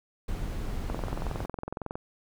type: noise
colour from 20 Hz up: brown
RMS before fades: -33 dBFS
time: 0.28-1.46 s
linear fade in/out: 5 ms
type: click train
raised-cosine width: 1 ms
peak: -20 dBFS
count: 24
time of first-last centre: 0.9-1.955 s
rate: 21.8 Hz
effects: none